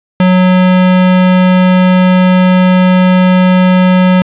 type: tone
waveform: square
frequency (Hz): 183.6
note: F#3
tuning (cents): -13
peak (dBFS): -5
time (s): 0.2-4.22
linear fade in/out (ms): 2
effects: resampled to 8000 Hz + 7-bit